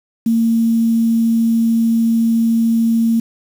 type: tone with quantisation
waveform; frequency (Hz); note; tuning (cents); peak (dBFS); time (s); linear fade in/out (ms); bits
sine; 228.4; A#3; -35; -11; 0.26-3.2; 5; 6
effects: none